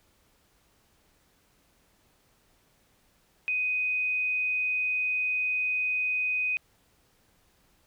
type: tone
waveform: sine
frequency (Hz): 2500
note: D#7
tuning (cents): +8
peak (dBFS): -25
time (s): 3.48-6.57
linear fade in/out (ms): 0
effects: pink hiss -66 dBFS RMS until 7.86 s